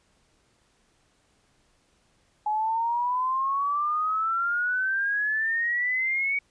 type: exponential sweep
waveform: sine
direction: up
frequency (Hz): 840 to 2258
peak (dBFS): -23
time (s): 2.46-6.39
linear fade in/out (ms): 5
effects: pink hiss -66 dBFS RMS until 6.5 s + resampled to 22050 Hz